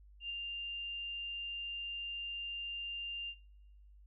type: tone with ADSR envelope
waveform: sine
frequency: 2794 Hz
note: F7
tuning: in tune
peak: -36 dBFS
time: 0.2-3.35 s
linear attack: 100 ms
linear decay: 4 ms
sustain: -3 dB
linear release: 61 ms
effects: noise-tail reverb RT60 0.9 s tail -22 dB re dry + added 50 Hz sine -56 dBFS peak until 4.06 s